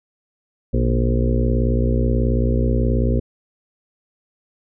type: harmonic tone with a mistuned harmonic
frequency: 58.5 Hz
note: A#1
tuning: 7 cents sharp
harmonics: 1 / 2 / 4 / 5 / 6 / 7 / 8 / 9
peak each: -18 / -21 / -23 / -30 / -30 / -28 / -30 / -29 dBFS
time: 0.73-3.2 s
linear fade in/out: 10 ms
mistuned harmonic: 2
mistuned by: +94 cents
effects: none